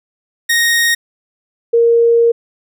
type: tone pair in turn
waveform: sawtooth / sine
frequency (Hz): 1864.7 / 466.2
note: A#6 / A#4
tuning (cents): 0 / 0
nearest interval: 2 octaves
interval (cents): 2400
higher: first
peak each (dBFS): -7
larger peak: neither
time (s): 0.49-0.95 / 1.73-2.32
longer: second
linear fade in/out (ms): 10
effects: none